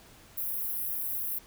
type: high-pass noise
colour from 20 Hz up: white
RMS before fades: -33 dBFS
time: 0.37-1.39 s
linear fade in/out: 10 ms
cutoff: 11000 Hz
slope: 48 dB/octave
effects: pink hiss -55 dBFS RMS until 1.46 s